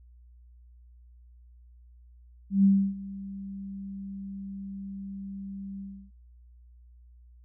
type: tone with ADSR envelope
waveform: sine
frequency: 196 Hz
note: G3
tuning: in tune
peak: -16 dBFS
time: 2.5-6.11 s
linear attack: 140 ms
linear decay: 300 ms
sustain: -20 dB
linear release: 310 ms
effects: noise-tail reverb RT60 0.2 s tail -23 dB re dry + added 60 Hz sine -51 dBFS peak until 7.44 s